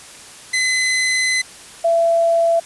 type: tone pair in turn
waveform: sawtooth / sine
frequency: 2031 / 670.6 Hz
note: B6 / E5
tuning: +48 / +30 cents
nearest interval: octave + perfect fifth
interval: 1918 cents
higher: first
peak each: -12 dBFS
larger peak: neither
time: 0.53-1.42 / 1.84-2.6 s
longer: first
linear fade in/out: 10 ms
effects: white hiss -39 dBFS RMS until 2.65 s + resampled to 24000 Hz